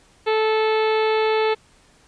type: harmonic tone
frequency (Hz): 437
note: A4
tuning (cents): -12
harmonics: 1 / 2 / 3 / 4 / 5 / 6 / 7 / 8 / 9 / 10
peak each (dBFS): -18 / -24 / -30 / -33 / -31 / -32 / -39 / -35 / -39 / -40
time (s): 0.26-1.55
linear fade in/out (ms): 20
effects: pink hiss -55 dBFS RMS until 2.07 s + resampled to 22050 Hz